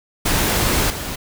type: noise with level steps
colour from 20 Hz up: pink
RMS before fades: -18 / -27 dBFS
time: 0.25-1.16 s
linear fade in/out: 10 ms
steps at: 0.9 s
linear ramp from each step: 2 ms
effects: none